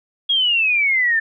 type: exponential sweep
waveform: sine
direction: down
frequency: 3322 to 1760 Hz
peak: -14 dBFS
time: 0.29-1.2 s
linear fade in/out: 10 ms
effects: none